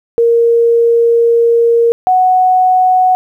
sine tone pair in turn, 466.2 / 740 Hz, A#4 / F#5, 0 / 0 cents, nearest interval minor sixth, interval 800 cents, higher second, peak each -6 dBFS, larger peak neither, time 0.18-1.92 / 2.07-3.15 s, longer first, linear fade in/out 0 ms, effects 8-bit

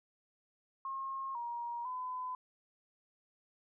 sine tone with pitch steps, 1076 / 947 / 1010 Hz, C6 / A#5 / B5, +48 / +27 / +39 cents, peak -37 dBFS, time 0.85-2.35 s, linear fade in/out 2 ms, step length 500 ms, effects none

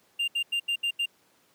triangle tone bursts at uneven times, 2794 Hz, F7, in tune, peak -23 dBFS, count 6, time 0.19-0.28 / 0.35-0.43 / 0.52-0.6 / 0.68-0.76 / 0.83-0.91 / 0.99-1.06 s, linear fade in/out 10 ms, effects pink hiss -64 dBFS RMS until 1.54 s + high-pass 200 Hz 12 dB/octave

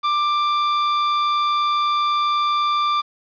45% pulse tone, 1182 Hz, D6, 11 cents sharp, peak -17 dBFS, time 0.03-3.02 s, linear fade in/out 20 ms, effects resampled to 11025 Hz + 8-bit

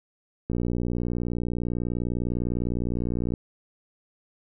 click train, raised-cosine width 3 ms, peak -15 dBFS, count 171, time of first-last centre 0.5-3.338 s, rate 59.9 Hz, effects none

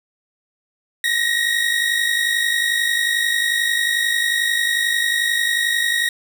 30% pulse tone pair together, 1859 / 1910.2 Hz, A#6 / A#6, -5 / +42 cents, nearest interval unison, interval 47 cents, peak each -17 dBFS, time 1.04-6.09 s, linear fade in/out 2 ms, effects none

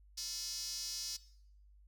square tone with high-pass filter, 196 Hz, G3, in tune, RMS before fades -42 dBFS, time 0.17-1.17 s, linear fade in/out 10 ms, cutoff 5100 Hz, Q 4.3, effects noise-tail reverb RT60 0.7 s tail -19 dB re dry + added 50 Hz sine -59 dBFS peak until 1.87 s

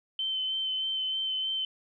sine tone with vibrato, 3078 Hz, G7, 32 cents flat, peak -28 dBFS, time 0.19-1.65 s, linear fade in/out 2 ms, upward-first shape sine, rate 3.2 Hz, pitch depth 16 cents each way, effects none

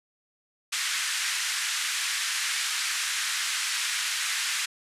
pink band-pass noise, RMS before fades -29 dBFS, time 0.72-4.66 s, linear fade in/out 10 ms, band 1500 to 9700 Hz, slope 24 dB/octave, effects resampled to 32000 Hz

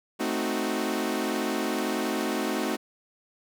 sawtooth chord, A diminished seventh, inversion none, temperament equal, 220 / 261.6 / 311.1 / 370 Hz, A3 / C4 / Eb4 / Gb4, 0 / 0 / 0 / 0 cents, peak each -28 dBFS, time 0.19-2.77 s, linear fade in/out 20 ms, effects none

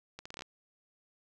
accelerating click train, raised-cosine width 0.2 ms, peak -26 dBFS, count 8, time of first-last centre 0.19-0.421 s, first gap 65 ms, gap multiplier 0.76, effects none

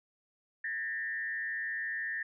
sine tone with frequency modulation, 1800 Hz, A6, 39 cents sharp, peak -33 dBFS, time 0.64-2.23 s, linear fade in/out 5 ms, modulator 114 Hz, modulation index 0.86, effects none

